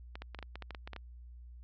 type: clicks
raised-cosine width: 0.3 ms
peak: -27 dBFS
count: 12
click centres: 0.155 / 0.22 / 0.347 / 0.389 / 0.427 / 0.556 / 0.623 / 0.707 / 0.748 / 0.875 / 0.933 / 0.963 s
effects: added 60 Hz sine -48 dBFS peak until 1.63 s + low-pass 5000 Hz 12 dB/octave